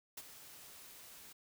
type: noise with ADSR envelope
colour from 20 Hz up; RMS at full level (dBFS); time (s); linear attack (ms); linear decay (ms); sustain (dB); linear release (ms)
white; -44; 0.17-1.33; 7; 39; -11; 11
effects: none